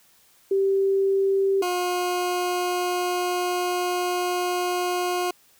sine / 20% pulse tone pair in turn, 390 / 358 Hz, G4 / F4, -9 / +43 cents, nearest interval minor second, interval 148 cents, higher first, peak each -18 / -18 dBFS, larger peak neither, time 0.51-1.62 / 1.62-5.31 s, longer second, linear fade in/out 5 ms, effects white hiss -58 dBFS RMS until 5.59 s

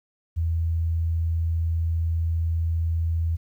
sine tone, 82.5 Hz, E2, 2 cents sharp, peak -21 dBFS, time 0.36-3.37 s, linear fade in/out 20 ms, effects 10-bit

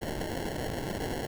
white noise with sample-and-hold, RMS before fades -34 dBFS, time 0.01-1.27 s, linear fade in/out 20 ms, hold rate 1225 Hz, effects none

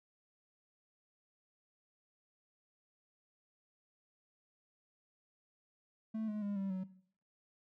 triangle tone with pitch steps, 220 / 211.3 / 202.9 / 194.87 / 187.15 Hz, A3 / G#3 / G#3 / G3 / F#3, 0 / +30 / -40 / -10 / +20 cents, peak -34 dBFS, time 6.14-6.84 s, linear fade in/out 10 ms, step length 140 ms, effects noise-tail reverb RT60 0.6 s tail -17 dB re dry

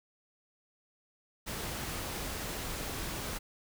pink noise, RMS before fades -38 dBFS, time 1.46-3.39 s, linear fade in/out 20 ms, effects none

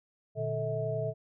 sine tone cluster, 119.8 / 150.8 / 439 / 643 Hz, A#2 / D3 / A4 / E5, +48 / +46 / -4 / -43 cents, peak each -35 / -38 / -36 / -33 dBFS, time 0.35-1.14 s, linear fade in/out 50 ms, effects none

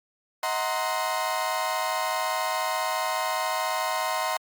35% pulse chord, C half-diminished seventh, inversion first, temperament equal with one note detuned, 635.3 / 740 / 932.3 / 1046.5 Hz, Eb5 / Gb5 / Bb5 / C6, +36 / 0 / 0 / 0 cents, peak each -30 / -30 / -30 / -28 dBFS, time 0.43-4.37 s, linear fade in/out 2 ms, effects Opus 48 kbps

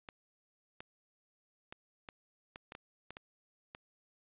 clicks, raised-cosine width 0.3 ms, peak -29 dBFS, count 10, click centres 0.088 / 0.805 / 1.725 / 2.088 / 2.559 / 2.721 / 2.751 / 3.106 / 3.169 / 3.749 s, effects resampled to 8000 Hz + 11-bit

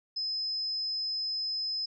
sine tone, 5100 Hz, D#8, 42 cents sharp, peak -30 dBFS, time 0.16-1.86 s, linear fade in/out 10 ms, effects none

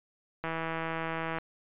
click train, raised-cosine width 0.5 ms, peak -19 dBFS, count 155, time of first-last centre 0.44-1.385 s, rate 163 Hz, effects resampled to 8000 Hz

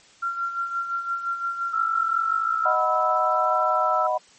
sine tone with tremolo, 1375 Hz, F6, 27 cents flat, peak -22 dBFS, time 0.22-2.76 s, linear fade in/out 10 ms, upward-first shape sine, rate 5.8 Hz, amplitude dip 60%
sine tone with vibrato, 1318.5 Hz, E6, in tune, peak -22 dBFS, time 1.73-4.07 s, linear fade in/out 5 ms, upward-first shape triangle, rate 0.67 Hz, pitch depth 22 cents each way
sine chord, B major, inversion first, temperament equal, 622.3 / 740 / 987.8 Hz, D#5 / F#5 / B5, 0 / 0 / 0 cents, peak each -25 dBFS, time 2.65-4.18 s, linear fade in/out 10 ms
effects white hiss -53 dBFS RMS until 4.38 s + MP3 32 kbps

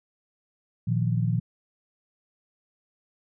sine chord, Bb suspended fourth, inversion none, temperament equal, 116.54 / 155.56 / 174.61 Hz, Bb2 / Eb3 / F3, 0 / 0 / 0 cents, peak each -24 / -28 / -28 dBFS, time 0.87-1.4 s, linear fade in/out 10 ms, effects none

